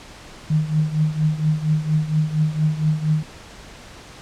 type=tone with tremolo; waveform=sine; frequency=154.7 Hz; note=D#3; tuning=10 cents flat; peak=-13 dBFS; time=0.5-3.23 s; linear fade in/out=5 ms; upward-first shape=triangle; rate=4.3 Hz; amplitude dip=85%; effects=pink hiss -41 dBFS RMS until 4.21 s + low-pass 7000 Hz 12 dB/octave